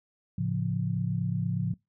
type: chord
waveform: sine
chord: A augmented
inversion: none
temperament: equal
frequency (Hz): 110 / 138.59 / 174.61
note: A2 / C#3 / E#3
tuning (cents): 0 / 0 / 0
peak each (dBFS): -31 / -31 / -30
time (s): 0.38-1.74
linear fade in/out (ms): 5
effects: noise-tail reverb RT60 0.2 s tail -24 dB re dry